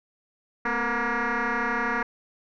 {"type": "tone with frequency modulation", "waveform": "sine", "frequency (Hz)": 253.2, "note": "B3", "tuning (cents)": 43, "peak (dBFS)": -22, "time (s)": [0.65, 2.03], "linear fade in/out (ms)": 5, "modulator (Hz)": 237, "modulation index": 7.5, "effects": ["tanh soft clip ceiling -20 dBFS"]}